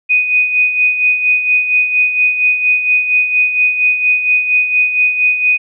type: tone with tremolo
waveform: sine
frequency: 2489 Hz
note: D#7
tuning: in tune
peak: -7 dBFS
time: 0.09-5.58 s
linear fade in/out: 20 ms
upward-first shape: sine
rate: 4.3 Hz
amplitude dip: 60%
effects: none